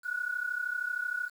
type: tone pair together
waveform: sine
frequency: 1447 / 1480 Hz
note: F#6 / F#6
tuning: -39 / 0 cents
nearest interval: unison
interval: 39 cents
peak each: -34 / -33 dBFS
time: 0.03-1.3 s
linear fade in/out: 50 ms
effects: 9-bit